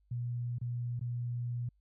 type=tone with dropouts; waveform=sine; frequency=120.8 Hz; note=B2; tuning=38 cents flat; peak=-33 dBFS; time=0.11-1.69 s; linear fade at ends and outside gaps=5 ms; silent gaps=0.585-0.613 / 0.995-1.011 s; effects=added 50 Hz sine -67 dBFS peak until 1.8 s